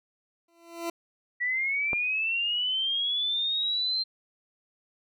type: tone with exponential growth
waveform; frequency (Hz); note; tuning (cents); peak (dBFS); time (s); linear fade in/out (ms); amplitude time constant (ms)
20% pulse; 337.7; E4; +42; -23; 0.48-0.9; 5; 91
type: linear sweep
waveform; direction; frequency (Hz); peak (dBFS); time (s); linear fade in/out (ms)
sine; up; 1932 to 4160; -25; 1.4-4.04; 20
type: click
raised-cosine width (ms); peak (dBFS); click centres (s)
1; -18; 1.932
effects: none